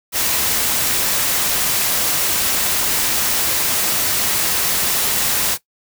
white noise, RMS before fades -18 dBFS, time 0.12-5.58 s, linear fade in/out 50 ms, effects noise-tail reverb RT60 0.1 s tail -17 dB re dry

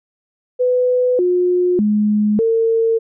sine tone with pitch steps, 499.5 / 358.8 / 210.1 / 453.4 Hz, B4 / F4 / G#3 / A#4, +20 / +47 / +20 / -48 cents, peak -12 dBFS, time 0.59-2.99 s, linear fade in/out 20 ms, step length 600 ms, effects none

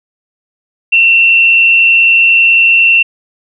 sine tone with frequency modulation, 2712 Hz, E7, 49 cents sharp, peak -4 dBFS, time 0.92-3.03 s, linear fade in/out 10 ms, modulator 86.1 Hz, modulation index 0.59, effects none

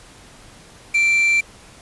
triangle tone with quantisation, 2349 Hz, D7, in tune, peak -12 dBFS, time 0.94-1.41 s, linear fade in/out 10 ms, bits 5, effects pink hiss -45 dBFS RMS until 1.81 s + resampled to 24000 Hz

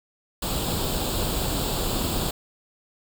pink noise with comb filter, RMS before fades -26 dBFS, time 0.42-2.31 s, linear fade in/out 5 ms, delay 0.25 ms, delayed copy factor +0.7, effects none

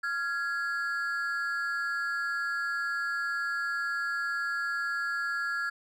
triangle ring-modulated tone, 1528 Hz, G6, 45 cents flat, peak -24 dBFS, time 0.03-5.7 s, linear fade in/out 10 ms, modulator 141 Hz, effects none

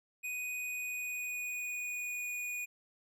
square tone with pitch glide, 2489 to 2460 Hz, D#7 to D#7, 0 to -20 cents, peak -37 dBFS, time 0.23-2.66 s, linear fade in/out 20 ms, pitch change -20 cents, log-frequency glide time 0.54-2.3 s, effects none

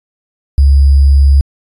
sine tone with sample-and-hold, 69.3 Hz, C#2, in tune, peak -3 dBFS, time 0.58-1.41 s, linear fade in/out 0 ms, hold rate 4900 Hz, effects resampled to 22050 Hz

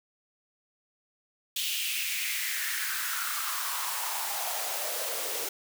white noise with high-pass filter sweep, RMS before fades -32 dBFS, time 1.56-5.49 s, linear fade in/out 5 ms, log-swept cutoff 3100 to 430 Hz, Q 4, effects none

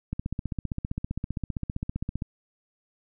click train, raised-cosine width 5 ms, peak -17 dBFS, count 33, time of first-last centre 0.13-2.222 s, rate 15.3 Hz, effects none

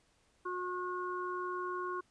harmonic tone, 361.8 Hz, F#4, 39 cents flat, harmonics 1 / 3 / 4, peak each -39 / -38 / -44 dBFS, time 0.45-2.01 s, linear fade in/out 10 ms, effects pink hiss -71 dBFS RMS until 2.1 s + resampled to 22050 Hz

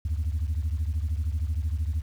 sine beating tone pair, 73.8 / 86.8 Hz, D2 / F2, +9 / -10 cents, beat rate 13 Hz, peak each -25 / -28 dBFS, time 0.05-2.02 s, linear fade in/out 5 ms, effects tanh soft clip ceiling -21 dBFS + 9-bit

